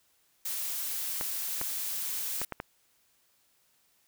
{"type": "noise", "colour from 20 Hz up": "blue", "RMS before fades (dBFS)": -34, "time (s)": [0.45, 2.45], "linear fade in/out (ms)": 5}
{"type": "clicks", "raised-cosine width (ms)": 0.5, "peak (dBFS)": -19, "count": 5, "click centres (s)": [1.211, 1.614, 2.416, 2.523, 2.601]}
{"effects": ["white hiss -69 dBFS RMS until 4.07 s"]}